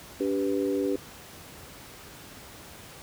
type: chord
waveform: sine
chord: G major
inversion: second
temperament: equal with one note detuned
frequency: 287.3 / 392 / 493.9 Hz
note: D4 / G4 / B4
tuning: -38 / 0 / 0 cents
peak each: -28 / -28 / -31 dBFS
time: 0.2-0.96 s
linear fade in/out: 5 ms
effects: pink hiss -46 dBFS RMS until 3.02 s + high-pass 60 Hz 12 dB/octave